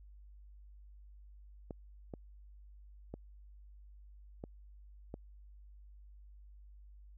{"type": "clicks", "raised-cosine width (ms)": 2, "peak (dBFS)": -29, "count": 5, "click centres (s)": [1.708, 2.138, 3.14, 4.439, 5.141], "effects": ["added 50 Hz sine -53 dBFS peak until 7.17 s"]}